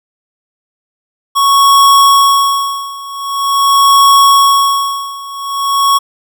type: tone with tremolo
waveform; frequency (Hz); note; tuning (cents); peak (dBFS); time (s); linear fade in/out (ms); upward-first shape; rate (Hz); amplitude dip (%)
square; 1108.7; C#6; 0; -4; 1.35-5.99; 20; sine; 0.45; 90
effects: none